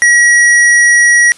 square tone, 1914 Hz, A#6, 45 cents sharp, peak -5 dBFS, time 0.02-1.32 s, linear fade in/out 0 ms, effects white hiss -39 dBFS RMS until 1.37 s + resampled to 24000 Hz

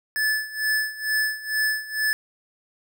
square tone with tremolo, 1735 Hz, A6, 25 cents flat, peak -20 dBFS, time 0.16-2.13 s, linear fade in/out 0 ms, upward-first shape sine, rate 2.2 Hz, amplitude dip 85%, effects none

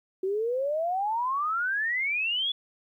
sine exponential sweep, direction up, 370 to 3457 Hz, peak -25 dBFS, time 0.23-2.52 s, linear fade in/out 5 ms, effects 11-bit

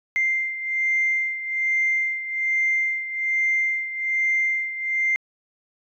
sine beating tone pair, 2093 / 2094.2 Hz, C7 / C7, 0 / +1 cents, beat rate 1.2 Hz, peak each -21 / -26 dBFS, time 0.16-5.16 s, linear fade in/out 0 ms, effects tanh soft clip ceiling -13 dBFS

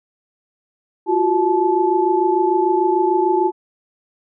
sine tone cluster, 347.1 / 373.8 / 867 Hz, F4 / F#4 / A5, -11 / +18 / -26 cents, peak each -18 dBFS, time 1.06-3.52 s, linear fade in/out 50 ms, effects none

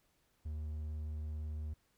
triangle tone, 76.5 Hz, D#2, 29 cents flat, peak -36 dBFS, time 0.45-1.74 s, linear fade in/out 10 ms, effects pink hiss -75 dBFS RMS until 1.97 s

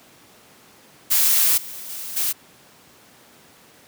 blue noise with level steps, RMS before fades -17 / -35 / -32 / -22 dBFS, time 1.1-2.33 s, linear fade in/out 20 ms, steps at 1.57 / 1.89 / 2.16 s, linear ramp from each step 10 ms, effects pink hiss -50 dBFS RMS until 3.87 s + high-pass 150 Hz 12 dB/octave

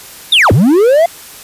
triangle linear two-way sweep, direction down then up, 3806 to 85.6 to 698 Hz, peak -3 dBFS, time 0.32-1.06 s, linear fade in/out 5 ms, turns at 0.52 s, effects white hiss -33 dBFS RMS until 1.43 s + resampled to 32000 Hz

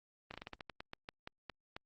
slowing click train, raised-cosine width 0.3 ms, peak -28 dBFS, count 14, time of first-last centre 0.31-1.765 s, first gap 30 ms, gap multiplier 1.2, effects Opus 24 kbps

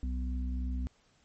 harmonic tone, 62.8 Hz, B1, 30 cents sharp, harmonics 1 / 3 / 4, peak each -31 / -46 / -41 dBFS, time 0.03-0.87 s, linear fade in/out 0 ms, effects pink hiss -68 dBFS RMS until 1.24 s + MP3 32 kbps

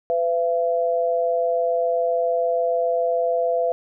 sine tone pair together, 503.9 / 677 Hz, B4 / E5, +35 / +46 cents, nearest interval perfect fourth, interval 511 cents, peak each -21 dBFS, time 0.1-3.72 s, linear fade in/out 0 ms, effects none

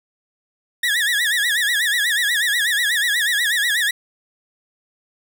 30% pulse tone with vibrato, 1792 Hz, A6, 31 cents sharp, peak -14 dBFS, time 0.83-3.91 s, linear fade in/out 5 ms, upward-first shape sine, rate 8.2 Hz, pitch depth 160 cents each way, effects none

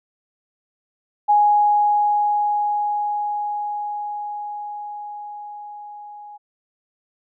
sine tone with level ramp, 830.6 Hz, G#5, in tune, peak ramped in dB -11 to -36 dBFS, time 1.28-6.38 s, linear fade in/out 20 ms, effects none

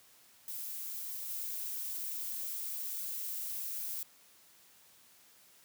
violet noise with level steps, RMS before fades -41 / -39 dBFS, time 0.48-4.03 s, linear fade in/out 2 ms, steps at 1.29 s, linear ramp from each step 10 ms, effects white hiss -62 dBFS RMS until 5.64 s + high-pass 80 Hz 12 dB/octave

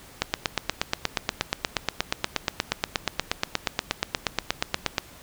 click train, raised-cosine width 0.2 ms, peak -4 dBFS, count 41, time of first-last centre 0.22-4.982 s, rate 8.4 Hz, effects pink hiss -48 dBFS RMS until 5.22 s

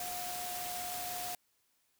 sine tone in noise, 717 Hz, F5, 45 cents sharp, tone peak -41 dBFS, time 0-1.35 s, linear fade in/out 2 ms, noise white, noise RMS -41 dBFS, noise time 0-1.35 s, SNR -3 dB, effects white hiss -75 dBFS RMS until 1.99 s

